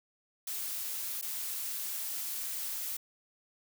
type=noise with dropouts; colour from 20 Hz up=blue; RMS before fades=-37 dBFS; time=0.47-2.97 s; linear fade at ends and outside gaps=5 ms; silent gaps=1.214-1.224 s; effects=none